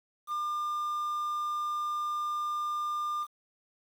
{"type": "tone with quantisation", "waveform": "triangle", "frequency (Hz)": 1200, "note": "D6", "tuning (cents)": 37, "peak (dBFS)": -28, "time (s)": [0.27, 3.27], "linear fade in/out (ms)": 50, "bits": 9, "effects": []}